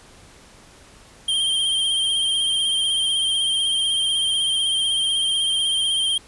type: tone with vibrato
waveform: square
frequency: 3174 Hz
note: G7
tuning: 21 cents sharp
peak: -19 dBFS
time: 1.28-6.18 s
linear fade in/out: 5 ms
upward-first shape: sine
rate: 16 Hz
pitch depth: 36 cents each way
effects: pink hiss -48 dBFS RMS until 6.27 s + resampled to 24000 Hz